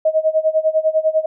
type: tone with tremolo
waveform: sine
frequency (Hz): 630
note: D#5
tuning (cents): +21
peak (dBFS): -10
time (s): 0.05-1.26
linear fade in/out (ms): 5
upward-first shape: sine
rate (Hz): 10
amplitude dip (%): 90
effects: none